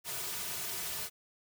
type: noise with comb filter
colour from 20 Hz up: white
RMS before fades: -38 dBFS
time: 0.04-1.1 s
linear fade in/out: 50 ms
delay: 3.7 ms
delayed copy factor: -0.75
effects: none